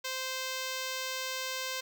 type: tone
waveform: 5% pulse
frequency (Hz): 520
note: C5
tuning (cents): -11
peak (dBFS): -22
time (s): 0.04-1.81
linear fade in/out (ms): 10
effects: none